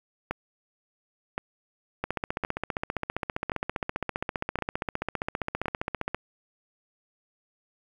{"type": "two click trains", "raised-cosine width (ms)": 0.5, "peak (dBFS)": [-14, -13], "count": [6, 63], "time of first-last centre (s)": [[0.31, 5.658], [2.04, 6.146]], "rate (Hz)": [0.935, 15.1], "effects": ["8-bit"]}